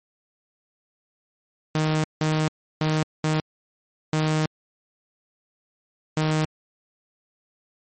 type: tone bursts at uneven times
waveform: sawtooth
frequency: 155.56 Hz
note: D#3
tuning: in tune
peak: -16 dBFS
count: 6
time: 1.75-2.04 / 2.21-2.48 / 2.81-3.03 / 3.24-3.4 / 4.13-4.46 / 6.17-6.45 s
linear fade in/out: 2 ms
effects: MP3 32 kbps